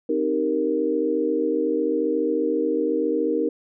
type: chord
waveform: sine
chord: C minor seventh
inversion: none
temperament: equal with one note detuned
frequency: 263 / 311.1 / 392 / 466.2 Hz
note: C4 / Eb4 / G4 / Bb4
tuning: +9 / 0 / 0 / 0 cents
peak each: -29 / -24 / -28 / -23 dBFS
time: 0.09-3.49 s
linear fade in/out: 5 ms
effects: none